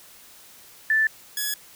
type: tone pair in turn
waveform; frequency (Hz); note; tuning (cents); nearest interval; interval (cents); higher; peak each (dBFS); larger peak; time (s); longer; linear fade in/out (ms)
sine / 5% pulse; 1760 / 1689.4; A6 / G#6; 0 / +29; minor second; 71; first; -17 / -14; second; 0.9-1.07 / 1.37-1.54; neither; 2
effects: white hiss -49 dBFS RMS until 1.75 s